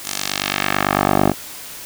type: tone with band-pass filter sweep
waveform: 10% pulse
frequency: 49 Hz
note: G1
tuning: in tune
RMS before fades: -19 dBFS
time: 0.03-1.34 s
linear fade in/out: 50 ms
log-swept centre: 8600 to 480 Hz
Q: 1
effects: white hiss -34 dBFS RMS until 1.85 s